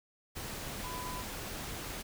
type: tone in noise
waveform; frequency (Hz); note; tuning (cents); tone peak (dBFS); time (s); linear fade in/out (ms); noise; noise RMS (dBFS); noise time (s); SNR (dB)
sine; 1000; B5; +21; -41; 0.83-1.23; 20; pink; -41; 0.35-2.03; -3
effects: none